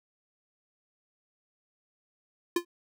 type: tone with exponential decay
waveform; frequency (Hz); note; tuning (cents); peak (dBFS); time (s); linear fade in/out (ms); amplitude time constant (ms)
square; 346.9; F4; -12; -21; 2.56-2.65; 5; 18
effects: none